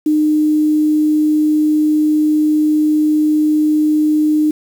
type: tone with quantisation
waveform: sine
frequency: 305 Hz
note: D#4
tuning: 34 cents flat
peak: -10 dBFS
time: 0.06-4.51 s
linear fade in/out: 5 ms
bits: 6
effects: none